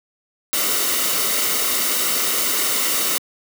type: noise with comb filter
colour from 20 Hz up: white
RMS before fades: -20 dBFS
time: 0.53-3.18 s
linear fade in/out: 0 ms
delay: 1.2 ms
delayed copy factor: -0.5
effects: high-pass 200 Hz 12 dB/octave